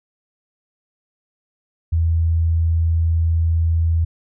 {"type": "tone", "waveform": "sine", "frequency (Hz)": 82.41, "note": "E2", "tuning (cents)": 0, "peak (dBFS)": -14, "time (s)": [1.92, 4.05], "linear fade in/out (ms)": 10, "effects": []}